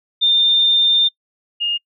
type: tone pair in turn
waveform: sine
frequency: 3609 / 2838 Hz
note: A7 / F7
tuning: +43 / +27 cents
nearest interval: major third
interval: 416 cents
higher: first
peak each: -11 / -17 dBFS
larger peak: first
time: 0.21-1.09 / 1.6-1.78 s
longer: first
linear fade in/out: 20 ms
effects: noise-tail reverb RT60 0.1 s tail -25 dB re dry